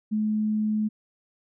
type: tone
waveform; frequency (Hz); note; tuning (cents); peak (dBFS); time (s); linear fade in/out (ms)
sine; 214.2; A3; -46; -22; 0.11-0.89; 20
effects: none